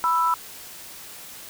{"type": "tone pair together", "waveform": "sine", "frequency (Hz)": [987.8, 1322.8], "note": ["B5", "E6"], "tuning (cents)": [0, 6], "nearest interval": "perfect fourth", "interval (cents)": 506, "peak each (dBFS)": -21, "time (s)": [0.04, 0.34], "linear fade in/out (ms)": 0, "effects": ["white hiss -41 dBFS RMS until 1.49 s"]}